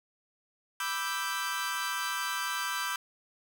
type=chord; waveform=sawtooth; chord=E minor seventh; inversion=second; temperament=equal; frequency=987.8 / 1174.7 / 1318.5 / 1568 Hz; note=B5 / D6 / E6 / G6; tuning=0 / 0 / 0 / 0 cents; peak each=-34 / -34 / -34 / -31 dBFS; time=0.8-2.96 s; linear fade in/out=2 ms; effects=none